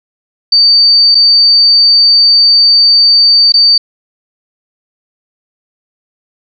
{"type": "tone with dropouts", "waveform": "sine", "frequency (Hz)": 4600, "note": "D8", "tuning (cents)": -37, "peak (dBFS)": -3, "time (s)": [0.52, 3.78], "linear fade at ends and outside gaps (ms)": 5, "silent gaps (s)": [[1.147, 1.151], [3.522, 3.539]], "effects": []}